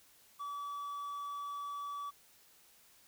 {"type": "tone", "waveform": "triangle", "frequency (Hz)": 1147, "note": "D6", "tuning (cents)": -41, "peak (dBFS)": -37, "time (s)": [0.39, 2.11], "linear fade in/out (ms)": 20, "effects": ["white hiss -64 dBFS RMS until 3.07 s"]}